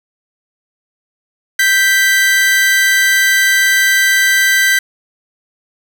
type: tone pair together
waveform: 40% pulse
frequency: 1568 / 1974.4 Hz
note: G6 / B6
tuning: 0 / -1 cents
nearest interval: major third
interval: 399 cents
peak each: -11 dBFS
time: 1.59-4.79 s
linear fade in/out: 5 ms
effects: none